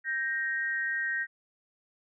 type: tone pair together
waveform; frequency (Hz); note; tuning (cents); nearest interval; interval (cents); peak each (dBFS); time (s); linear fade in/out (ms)
sine; 1574.2 / 1872; G6 / A#6; +7 / +7; minor third; 300; -32 / -30; 0.04-1.27; 50
effects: none